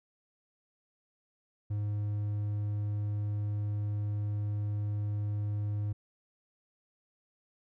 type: tone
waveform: triangle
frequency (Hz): 103.83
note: G#2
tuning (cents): 0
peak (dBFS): -28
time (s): 1.7-5.93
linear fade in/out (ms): 10
effects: none